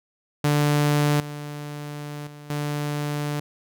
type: tone with level steps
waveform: sawtooth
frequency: 147.1 Hz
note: D3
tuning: 3 cents sharp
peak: -14 / -28 / -36 / -21 dBFS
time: 0.44-3.4 s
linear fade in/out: 5 ms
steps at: 1.2 / 2.27 / 2.5 s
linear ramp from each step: 2 ms
effects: none